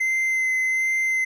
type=tone with vibrato; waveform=triangle; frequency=2065 Hz; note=C7; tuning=23 cents flat; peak=-18 dBFS; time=0-1.25 s; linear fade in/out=10 ms; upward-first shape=sine; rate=1.3 Hz; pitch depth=13 cents each way; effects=none